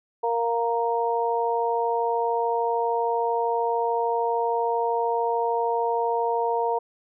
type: harmonic tone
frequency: 233.1 Hz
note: A#3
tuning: in tune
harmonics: 2 / 3 / 4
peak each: -25 / -28 / -25 dBFS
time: 0.23-6.79 s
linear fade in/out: 10 ms
effects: none